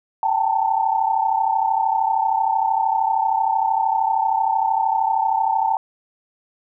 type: tone cluster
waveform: sine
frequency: 777 / 870 / 903 Hz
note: G5 / A5 / A5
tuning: -16 / -20 / +45 cents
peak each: -21 dBFS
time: 0.23-5.77 s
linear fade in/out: 2 ms
effects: none